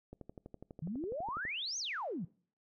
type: click train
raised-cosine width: 2 ms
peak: -34 dBFS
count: 17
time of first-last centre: 0.13-1.452 s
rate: 12.1 Hz
type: exponential two-way sweep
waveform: sine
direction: up then down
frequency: 146.83 to 6590 to 146.83 Hz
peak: -36 dBFS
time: 0.82-2.25 s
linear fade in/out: 5 ms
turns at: 1.78 s
effects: noise-tail reverb RT60 0.5 s tail -24 dB re dry